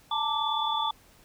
sine tone cluster, 869 / 908 / 1174 / 3464 Hz, A5 / A#5 / D6 / A7, -22 / -46 / -1 / -28 cents, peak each -31 dBFS, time 0.11-0.91 s, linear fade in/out 5 ms, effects pink hiss -58 dBFS RMS until 1.24 s

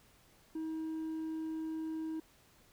sine tone with hard clipping, 318.4 Hz, D#4, 40 cents sharp, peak -37 dBFS, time 0.55-2.2 s, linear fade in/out 5 ms, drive 2 dB, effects pink hiss -65 dBFS RMS until 2.72 s

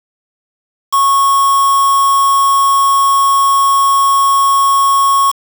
triangle tone with quantisation, 1100 Hz, C#6, 14 cents flat, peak -6 dBFS, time 0.92-5.32 s, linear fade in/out 20 ms, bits 3, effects none

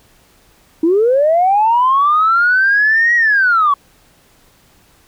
sine linear two-way sweep, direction up then down, 311.1 to 1920 to 1103 Hz, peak -8 dBFS, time 0.83-3.74 s, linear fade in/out 5 ms, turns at 3.15 s, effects tanh soft clip ceiling -4 dBFS + pink hiss -51 dBFS RMS until 5.07 s

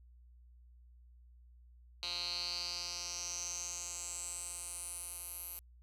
10% pulse tone with band-pass filter sweep, 175.3 Hz, F3, 7 cents sharp, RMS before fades -42 dBFS, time 2.03-5.59 s, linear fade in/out 0 ms, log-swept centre 3900 to 12000 Hz, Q 6.3, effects added 60 Hz sine -57 dBFS peak until 5.82 s

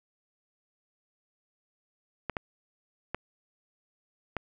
clicks, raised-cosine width 0.5 ms, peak -16 dBFS, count 4, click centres 2.297 / 2.368 / 3.146 / 4.367 s, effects none

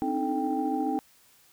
sine tone cluster, 263.3 / 296.5 / 310.4 / 435.1 / 787 Hz, C4 / D4 / D#4 / A4 / G5, +11 / +17 / -4 / -19 / +7 cents, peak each -30 / -36 / -30 / -36 / -30 dBFS, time 0.02-0.99 s, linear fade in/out 0 ms, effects tanh soft clip ceiling -15 dBFS + white hiss -60 dBFS RMS until 1.52 s

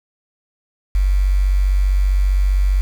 sine tone with quantisation, 47.61 Hz, G1, 50 cents flat, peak -12 dBFS, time 0.95-2.81 s, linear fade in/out 0 ms, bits 6, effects none

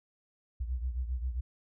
sine beating tone pair, 61 / 68.5 Hz, B1 / C#2, -21 / -20 cents, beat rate 7.5 Hz, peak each -32 / -38 dBFS, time 0.6-1.41 s, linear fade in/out 10 ms, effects none

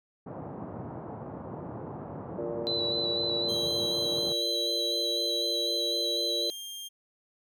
pink band-pass noise, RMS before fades -40 dBFS, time 0.26-4.33 s, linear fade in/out 10 ms, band 100 to 980 Hz, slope 24 dB/octave
sine chord, Bb major, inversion second, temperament just, 349.6 / 466.2 / 582.7 Hz, F4 / Bb4 / D5, +2 / 0 / -14 cents, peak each -36 dBFS, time 2.38-6.5 s, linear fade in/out 2 ms
sine tone with vibrato, 3981 Hz, B7, 13 cents sharp, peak -28 dBFS, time 2.67-6.5 s, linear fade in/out 0 ms, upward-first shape square, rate 4 Hz, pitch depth 19 cents each way
sawtooth tone, 3200 Hz, G7, 35 cents sharp, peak -35 dBFS, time 3.48-6.89 s, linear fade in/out 20 ms
effects none

